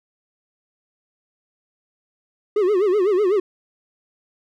triangle tone with vibrato, 392 Hz, G4, in tune, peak -13 dBFS, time 2.56-3.4 s, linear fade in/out 5 ms, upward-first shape sine, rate 8 Hz, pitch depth 170 cents each way, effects none

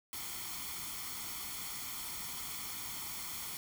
white noise with comb filter, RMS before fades -42 dBFS, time 0.13-3.57 s, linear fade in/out 0 ms, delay 0.91 ms, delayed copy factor +0.65, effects none

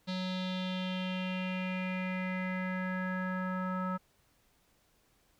square tone with low-pass filter sweep, 185 Hz, F#3, in tune, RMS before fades -35 dBFS, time 0.07-3.98 s, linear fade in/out 20 ms, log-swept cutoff 4100 to 1300 Hz, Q 4.7, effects pink hiss -70 dBFS RMS until 5.39 s

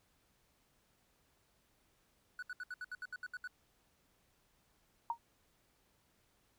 triangle tone bursts, 1480 Hz, F#6, in tune, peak -39 dBFS, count 11, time 2.39-3.475 s, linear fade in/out 2 ms, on 35 ms, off 70 ms
sine tone with exponential decay, 932.3 Hz, A#5, in tune, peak -29 dBFS, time 5.1-5.18 s, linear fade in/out 2 ms, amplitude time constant 17 ms
effects pink hiss -74 dBFS RMS until 6.58 s

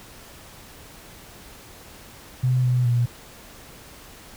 sine tone with pitch steps, 127 / 124.7 / 120.4 Hz, B2 / B2 / B2, +49 / +17 / -44 cents, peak -17 dBFS, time 2.43-3.06 s, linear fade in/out 10 ms, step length 210 ms, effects pink hiss -45 dBFS RMS until 4.36 s

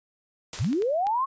white noise with exponential decay, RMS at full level -33 dBFS, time 0.53-1.04 s, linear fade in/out 1 ms, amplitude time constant 110 ms
clicks, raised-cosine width 0.2 ms, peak -22 dBFS, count 5, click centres 0.589 / 0.645 / 0.73 / 0.822 / 1.069 s
sine linear sweep, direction up, 71 to 1108.7 Hz, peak -22 dBFS, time 0.59-1.26 s, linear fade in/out 20 ms
effects resampled to 16000 Hz

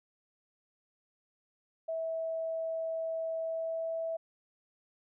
sine tone with pitch glide, 651 to 655.1 Hz, E5 to E5, -22 to -11 cents, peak -32 dBFS, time 1.88-4.17 s, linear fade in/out 10 ms, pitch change +11 cents, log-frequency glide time 3.4-3.93 s, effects none

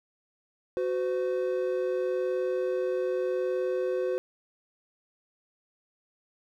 triangle tone pair together, 370 / 510.8 Hz, F#4 / C5, 0 / -42 cents, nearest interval tritone, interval 558 cents, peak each -27 dBFS, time 0.77-4.18 s, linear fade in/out 0 ms, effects none

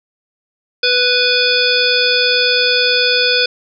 harmonic tone with a mistuned harmonic, 494.5 Hz, B4, 2 cents sharp, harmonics 1 / 3 / 5 / 7 / 9 / 10, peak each -18 / -18 / -18 / -18 / -18 / -18 dBFS, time 0.83-3.46 s, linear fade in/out 5 ms, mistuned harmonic 10, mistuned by +16 cents, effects none

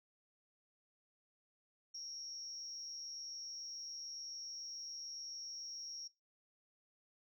sine tone with amplitude modulation, 5588 Hz, F8, in tune, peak -40 dBFS, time 1.94-6.08 s, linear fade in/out 10 ms, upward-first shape sine, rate 227 Hz, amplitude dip 85%, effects noise-tail reverb RT60 0.2 s tail -20 dB re dry + tanh soft clip ceiling -37 dBFS

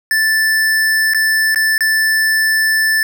square tone with dropouts, 1760 Hz, A6, in tune, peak -12 dBFS, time 0.11-3.03 s, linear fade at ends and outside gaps 1 ms, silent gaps 1.136-1.146 / 1.546-1.559 / 1.78-1.807 s, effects none

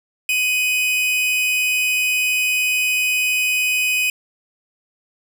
45% pulse tone pair together, 2502 / 2975 Hz, D#7 / F#7, +9 / +9 cents, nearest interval minor third, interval 300 cents, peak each -17 / -26 dBFS, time 0.29-4.1 s, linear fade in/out 2 ms, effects none

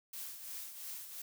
blue noise with tremolo, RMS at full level -43 dBFS, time 0.13-1.22 s, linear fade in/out 5 ms, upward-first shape triangle, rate 2.9 Hz, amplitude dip 60%, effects none

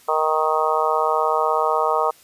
harmonic tone, 156.3 Hz, D#3, 8 cents sharp, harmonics 3 / 4 / 5 / 6 / 7 / 8, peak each -24 / -24 / -24 / -24 / -24 / -24 dBFS, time 0.08-2.11 s, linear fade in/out 10 ms, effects white hiss -51 dBFS RMS until 2.23 s + resampled to 32000 Hz

